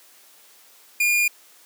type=tone; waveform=45% pulse; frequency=2422 Hz; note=D#7; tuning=47 cents flat; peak=-17 dBFS; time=1-1.28 s; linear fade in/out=5 ms; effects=white hiss -52 dBFS RMS until 1.65 s + high-pass 300 Hz 12 dB/octave